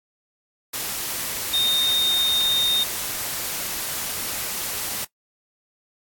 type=tone in noise; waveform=sine; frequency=3674 Hz; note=A#7; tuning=26 cents flat; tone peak=-18 dBFS; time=1.53-2.84 s; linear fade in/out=10 ms; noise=white; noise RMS=-28 dBFS; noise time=0.73-5.05 s; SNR=+7 dB; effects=noise-tail reverb RT60 0.1 s tail -20 dB re dry + AAC 64 kbps